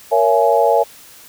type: chord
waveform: sine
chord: A# half-diminished seventh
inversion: none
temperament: just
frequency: 466.2 / 559.4 / 671.3 / 839.1 Hz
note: A#4 / C#5 / E5 / G#5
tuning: 0 / +16 / +31 / +18 cents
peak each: -16 dBFS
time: 0.11-0.84 s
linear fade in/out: 20 ms
effects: white hiss -42 dBFS RMS until 1.28 s